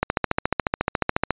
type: click train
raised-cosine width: 0.5 ms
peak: -4 dBFS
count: 19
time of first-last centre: 0.03-1.307 s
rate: 14.1 Hz
effects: resampled to 8000 Hz